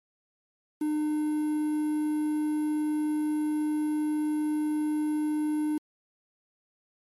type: tone with quantisation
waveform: triangle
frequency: 303.2 Hz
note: D#4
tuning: 45 cents flat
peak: -23 dBFS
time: 0.81-5.78 s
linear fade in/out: 5 ms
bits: 8
effects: MP3 64 kbps